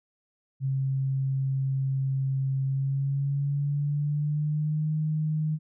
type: tone with pitch glide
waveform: sine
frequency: 134.6 to 154.61 Hz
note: C3 to D#3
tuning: +49 to -11 cents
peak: -24 dBFS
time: 0.6-5.59 s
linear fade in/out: 50 ms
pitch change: +240 cents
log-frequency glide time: 2.64-4.92 s
effects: none